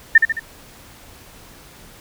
sine tone with echo, 1800 Hz, A6, 39 cents sharp, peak -4 dBFS, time 0.15-0.18 s, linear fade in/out 5 ms, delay 72 ms, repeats 3, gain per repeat -6 dB, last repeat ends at 0.396 s, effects pink hiss -44 dBFS RMS until 2 s

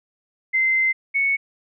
sine tone pair in turn, 2073 / 2214 Hz, C7 / C#7, -17 / -3 cents, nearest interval minor second, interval 114 cents, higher second, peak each -16 / -17 dBFS, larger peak first, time 0.53-0.93 / 1.14-1.37 s, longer first, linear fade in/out 20 ms, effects none

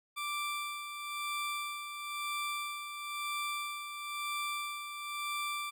20% pulse tone with tremolo, 1174.7 Hz, D6, in tune, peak -29 dBFS, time 0.16-5.71 s, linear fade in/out 20 ms, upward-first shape sine, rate 1 Hz, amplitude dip 55%, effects none

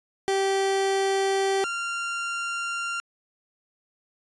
30% pulse tone pair in turn, 389.1 / 1386.6 Hz, G4 / F6, -13 / -13 cents, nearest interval octave + minor seventh, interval 2200 cents, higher second, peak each -19 / -25 dBFS, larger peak first, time 0.28-1.64 / 1.64-3 s, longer neither, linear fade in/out 0 ms, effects resampled to 22050 Hz

